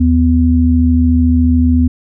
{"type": "tone pair together", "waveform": "sine", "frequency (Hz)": [78.56, 249.4], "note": ["D#2", "B3"], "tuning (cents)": [17, 17], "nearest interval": "octave + minor sixth", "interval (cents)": 2000, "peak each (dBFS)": -10, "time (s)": [0, 1.88], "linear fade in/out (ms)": 10, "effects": []}